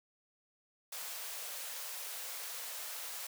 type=high-pass noise; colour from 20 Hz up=white; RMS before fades=-43 dBFS; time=0.92-3.27 s; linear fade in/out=5 ms; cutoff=460 Hz; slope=48 dB/octave; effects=none